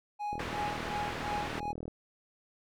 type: tone with tremolo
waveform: triangle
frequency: 830.6 Hz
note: G#5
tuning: in tune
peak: -30 dBFS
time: 0.19-1.73 s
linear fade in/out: 20 ms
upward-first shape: sine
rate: 2.8 Hz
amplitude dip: 95%
type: click train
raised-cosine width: 2 ms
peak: -27 dBFS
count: 63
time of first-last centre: 0.33-1.88 s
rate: 40 Hz
type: low-pass noise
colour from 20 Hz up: white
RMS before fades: -39 dBFS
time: 0.39-1.6 s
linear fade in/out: 5 ms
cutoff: 1900 Hz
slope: 12 dB/octave
effects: none